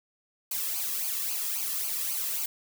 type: noise with flanger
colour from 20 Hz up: blue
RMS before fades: -31 dBFS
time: 0.51-2.46 s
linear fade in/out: 5 ms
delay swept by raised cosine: 0.54 to 1.39 ms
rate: 3.7 Hz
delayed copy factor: -0.7
effects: none